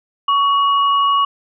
sine tone pair together, 1122 / 2900 Hz, C#6 / F#7, +21 / -35 cents, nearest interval octave + major third, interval 1644 cents, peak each -12 / -22 dBFS, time 0.28-1.25 s, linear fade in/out 5 ms, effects none

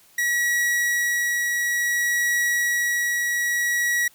45% pulse tone with tremolo, 1921 Hz, B6, 48 cents flat, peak -19 dBFS, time 0.18-4.08 s, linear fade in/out 5 ms, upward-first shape triangle, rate 0.57 Hz, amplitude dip 25%, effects white hiss -55 dBFS RMS until 4.14 s

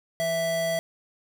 square tone pair together, 166.79 / 659.3 Hz, E3 / E5, +21 / 0 cents, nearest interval 2 octaves, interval 2379 cents, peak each -37 / -25 dBFS, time 0.2-0.79 s, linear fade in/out 0 ms, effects none

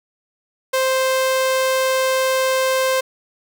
sawtooth tone, 523.3 Hz, C5, in tune, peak -12 dBFS, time 0.73-3.01 s, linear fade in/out 10 ms, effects none

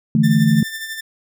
sine chord, D suspended second, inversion none, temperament just, 146.83 / 165.19 / 220.2 Hz, D3 / E3 / A3, 0 / +4 / +2 cents, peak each -17 / -16 / -14 dBFS, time 0.15-0.63 s, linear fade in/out 2 ms
sawtooth tone with tremolo, 1782 Hz, A6, 22 cents sharp, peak -21 dBFS, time 0.23-1.01 s, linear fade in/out 10 ms, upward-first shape sine, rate 12 Hz, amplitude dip 50%
effects none

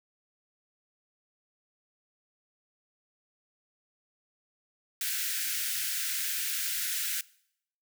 white high-pass noise, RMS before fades -32 dBFS, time 5.01-7.21 s, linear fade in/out 2 ms, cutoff 1400 Hz, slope 96 dB/octave, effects noise-tail reverb RT60 0.7 s tail -22 dB re dry

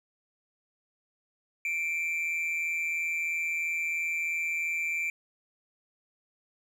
triangle tone with amplitude modulation, 2349 Hz, D7, in tune, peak -24 dBFS, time 1.65-5.1 s, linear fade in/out 2 ms, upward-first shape sine, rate 163 Hz, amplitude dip 55%, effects none

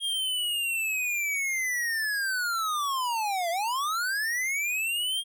square linear two-way sweep, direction down then up, 3251 to 659.3 to 3251 Hz, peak -27 dBFS, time 0-5.24 s, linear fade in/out 50 ms, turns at 3.5 s, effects none

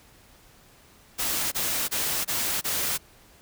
white noise bursts, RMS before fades -27 dBFS, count 5, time 1.18-2.98 s, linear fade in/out 20 ms, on 340 ms, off 25 ms, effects pink hiss -55 dBFS RMS until 3.41 s

